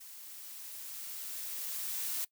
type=noise with level ramp; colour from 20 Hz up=blue; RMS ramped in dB=-50 to -35 dBFS; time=0-2.25 s; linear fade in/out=10 ms; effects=noise-tail reverb RT60 0.1 s tail -21 dB re dry